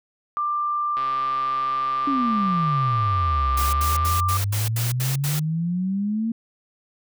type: tone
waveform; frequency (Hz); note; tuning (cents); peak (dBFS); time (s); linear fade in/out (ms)
sine; 1186; D6; +17; -21; 0.37-4.37; 0
type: click train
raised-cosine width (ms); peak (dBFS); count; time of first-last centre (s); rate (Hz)
0.3; -21; 416; 0.97-4.067; 134
type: exponential two-way sweep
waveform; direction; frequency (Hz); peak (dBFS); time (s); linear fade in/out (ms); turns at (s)
sine; down then up; 288.2 to 65 to 231; -21; 2.07-6.32; 5; 3.51
type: noise bursts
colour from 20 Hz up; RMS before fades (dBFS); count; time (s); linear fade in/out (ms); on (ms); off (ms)
white; -29; 8; 3.57-5.396; 5; 160; 78
effects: none